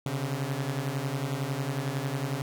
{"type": "beating tone pair", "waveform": "sawtooth", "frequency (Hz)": [131.2, 142.2], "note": ["C3", "C#3"], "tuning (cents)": [5, 45], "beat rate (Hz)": 11, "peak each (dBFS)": [-28, -28], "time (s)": [0.06, 2.42], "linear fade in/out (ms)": 2, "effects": []}